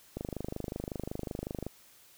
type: click train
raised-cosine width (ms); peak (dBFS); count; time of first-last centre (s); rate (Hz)
2; -22; 39; 0.17-1.666; 25.4
effects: white hiss -59 dBFS RMS until 2.17 s